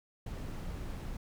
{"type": "noise", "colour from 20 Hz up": "brown", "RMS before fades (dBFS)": -40, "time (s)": [0.26, 1.17], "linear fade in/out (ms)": 5, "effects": []}